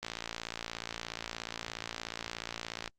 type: click train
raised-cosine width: 0.2 ms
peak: -19 dBFS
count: 163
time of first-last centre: 0.03-2.877 s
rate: 56.9 Hz
effects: Opus 48 kbps